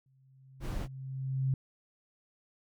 sine tone with exponential growth, 132.9 Hz, C3, 27 cents sharp, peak -25 dBFS, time 0.06-1.54 s, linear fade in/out 2 ms, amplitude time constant 320 ms
brown noise, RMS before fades -35 dBFS, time 0.6-0.88 s, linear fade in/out 50 ms
effects none

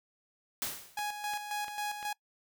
white noise with exponential decay, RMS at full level -32 dBFS, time 0.62-1.06 s, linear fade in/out 0 ms, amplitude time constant 95 ms
sawtooth tone with tremolo, 832 Hz, G#5, 3 cents sharp, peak -29 dBFS, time 0.97-2.13 s, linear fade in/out 5 ms, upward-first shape square, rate 3.7 Hz, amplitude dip 55%
click train, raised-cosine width 0.3 ms, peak -29 dBFS, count 4, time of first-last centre 0.99-2.028 s, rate 2.89 Hz
effects noise-tail reverb RT60 0.1 s tail -23 dB re dry

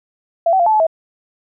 sine tone with pitch steps, 673 / 761 / 691 / 871 / 859 / 647 Hz, E5 / F#5 / F5 / A5 / A5 / E5, +36 / +48 / -19 / -18 / -42 / -32 cents, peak -10 dBFS, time 0.46-0.868 s, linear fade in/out 5 ms, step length 68 ms, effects none

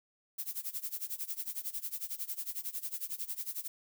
violet noise with tremolo, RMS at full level -36 dBFS, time 0.38-3.68 s, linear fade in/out 10 ms, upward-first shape sine, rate 11 Hz, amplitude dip 90%, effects none

